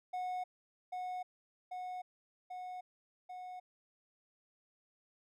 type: tone with echo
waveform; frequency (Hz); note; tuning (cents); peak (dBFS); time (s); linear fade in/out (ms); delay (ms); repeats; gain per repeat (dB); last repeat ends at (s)
triangle; 731; F#5; -21; -34; 0.13-0.44; 10; 790; 4; -2; 3.6
effects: none